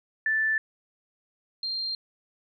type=tone pair in turn; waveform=sine; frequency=1760 / 4186 Hz; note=A6 / C8; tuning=0 / 0 cents; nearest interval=octave + minor third; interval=1500 cents; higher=second; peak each=-22 / -28 dBFS; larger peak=first; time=0.26-0.58 / 1.63-1.95 s; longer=neither; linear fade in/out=2 ms; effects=none